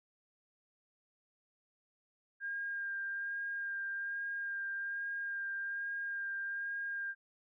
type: tone with vibrato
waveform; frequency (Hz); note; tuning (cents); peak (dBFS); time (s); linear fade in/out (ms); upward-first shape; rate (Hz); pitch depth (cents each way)
sine; 1607; G6; +43; -36; 2.4-7.15; 50; sine; 1.2; 15
effects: none